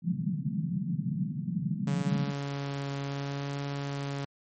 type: band-pass noise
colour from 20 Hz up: white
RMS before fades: -31 dBFS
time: 0.02-2.33 s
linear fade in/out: 50 ms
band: 140 to 200 Hz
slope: 48 dB/octave
type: tone with vibrato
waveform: sawtooth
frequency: 140.4 Hz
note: C#3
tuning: 22 cents sharp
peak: -28 dBFS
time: 1.87-4.25 s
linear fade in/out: 5 ms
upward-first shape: triangle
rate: 0.7 Hz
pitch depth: 12 cents each way
effects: MP3 32 kbps